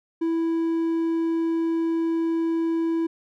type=tone; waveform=triangle; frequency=329.6 Hz; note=E4; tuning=in tune; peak=-19 dBFS; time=0.21-3.07 s; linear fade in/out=10 ms; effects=none